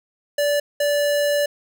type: tone pair in turn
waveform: square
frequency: 581 / 581 Hz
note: D5 / D5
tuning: -19 / -19 cents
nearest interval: unison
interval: 0 cents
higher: neither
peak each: -18 dBFS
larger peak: neither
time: 0.38-0.6 / 0.8-1.46 s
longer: second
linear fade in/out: 5 ms
effects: none